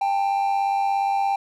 triangle tone pair together, 793 / 890.1 Hz, G5 / A5, +20 / +20 cents, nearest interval major second, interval 200 cents, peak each -18 / -26 dBFS, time 0.01-1.36 s, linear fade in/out 5 ms, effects none

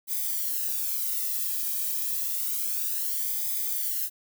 violet noise with flanger, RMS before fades -29 dBFS, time 0.07-4.1 s, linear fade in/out 50 ms, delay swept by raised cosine 0.71 to 1.43 ms, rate 0.29 Hz, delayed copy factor -0.75, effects none

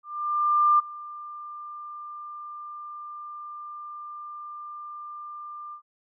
sine tone with ADSR envelope, 1194 Hz, D6, 28 cents sharp, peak -15 dBFS, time 0.03-5.82 s, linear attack 760 ms, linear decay 14 ms, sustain -21 dB, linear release 89 ms, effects none

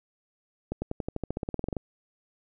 accelerating click train, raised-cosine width 2 ms, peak -17 dBFS, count 17, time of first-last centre 0.72-1.767 s, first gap 100 ms, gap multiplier 0.94, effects none

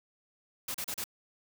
white noise bursts, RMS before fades -36 dBFS, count 4, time 0.68-1.041 s, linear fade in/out 5 ms, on 64 ms, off 35 ms, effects none

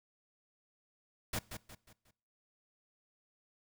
pink noise with echo, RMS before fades -36 dBFS, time 1.33-1.39 s, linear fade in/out 5 ms, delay 180 ms, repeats 4, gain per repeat -8 dB, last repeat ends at 2.11 s, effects noise-tail reverb RT60 0.6 s tail -22 dB re dry

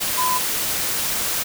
sine tone in noise, 1008 Hz, B5, 35 cents sharp, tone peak -19 dBFS, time 0.17-0.39 s, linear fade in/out 20 ms, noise white, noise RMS -23 dBFS, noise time 0-1.44 s, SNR +1 dB, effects none

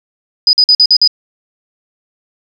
sine tone bursts, 4972 Hz, D#8, 2 cents flat, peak -4 dBFS, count 6, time 0.47-1.076 s, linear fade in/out 2 ms, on 61 ms, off 48 ms, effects 7-bit

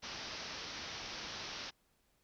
white low-pass noise, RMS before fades -45 dBFS, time 0.02-1.71 s, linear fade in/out 20 ms, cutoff 5900 Hz, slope 96 dB/octave, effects pink hiss -75 dBFS RMS until 2.23 s

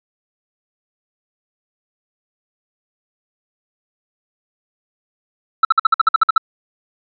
triangle tone bursts, 1318.5 Hz, E6, in tune, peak -5 dBFS, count 11, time 5.63-6.38 s, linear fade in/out 5 ms, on 20 ms, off 53 ms, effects resampled to 11025 Hz

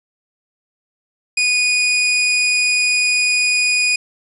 sawtooth tone, 2468 Hz, D#7, 15 cents flat, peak -10 dBFS, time 1.37-3.96 s, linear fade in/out 5 ms, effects resampled to 24000 Hz + 7-bit

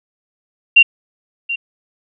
sine tone with echo, 2765 Hz, F7, 18 cents flat, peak -3 dBFS, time 0.76-0.83 s, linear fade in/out 10 ms, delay 730 ms, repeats 1, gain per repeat -15 dB, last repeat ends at 1.56 s, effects none

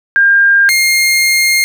sine / sawtooth tone pair in turn, 1604 / 2126 Hz, G6 / C7, +39 / +27 cents, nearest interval perfect fourth, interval 488 cents, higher second, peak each -5 dBFS, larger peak neither, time 0.16-0.69 / 0.69-1.64 s, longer second, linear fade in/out 0 ms, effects none

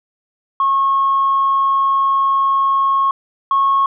sine tone pair in turn, 1090 / 1094.6 Hz, C#6 / C#6, -29 / -22 cents, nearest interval unison, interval 7 cents, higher second, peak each -11 / -10 dBFS, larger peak second, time 0.6-3.11 / 3.51-3.86 s, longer first, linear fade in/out 2 ms, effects tanh soft clip ceiling -7 dBFS

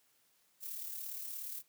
violet noise with amplitude modulation, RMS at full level -41 dBFS, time 0.6-1.63 s, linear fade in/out 50 ms, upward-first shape sine, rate 37 Hz, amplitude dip 45%, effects white hiss -72 dBFS RMS until 1.68 s + high-pass 80 Hz 12 dB/octave

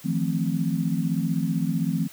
sine chord, F dominant seventh, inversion third, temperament equal with one note detuned, 158.92 / 174.61 / 220 / 261.6 Hz, Eb3 / F3 / A3 / C4, +37 / 0 / 0 / 0 cents, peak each -27 / -26 / -29 / -29 dBFS, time 0.04-2.08 s, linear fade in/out 20 ms, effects white hiss -47 dBFS RMS until 2.12 s

